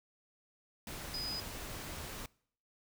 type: tone in noise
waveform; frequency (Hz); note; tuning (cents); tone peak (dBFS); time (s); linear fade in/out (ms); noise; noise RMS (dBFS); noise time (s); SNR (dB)
sine; 4978; D#8; 0; -37; 1.14-1.4; 2; pink; -44; 0.87-2.26; +4
effects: noise-tail reverb RT60 0.6 s tail -24 dB re dry

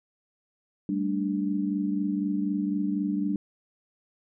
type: chord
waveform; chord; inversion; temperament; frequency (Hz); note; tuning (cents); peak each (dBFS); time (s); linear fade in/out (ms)
sine; G suspended second; none; equal; 196 / 220 / 293.7; G3 / A3 / D4; 0 / 0 / 0; -28 / -33 / -28; 0.89-3.36; 2
effects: none

